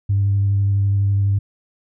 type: tone with vibrato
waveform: sine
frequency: 99.6 Hz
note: G2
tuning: 28 cents sharp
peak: -13 dBFS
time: 0.09-1.39 s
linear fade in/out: 10 ms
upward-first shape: square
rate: 12 Hz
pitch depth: 11 cents each way
effects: tanh soft clip ceiling -10 dBFS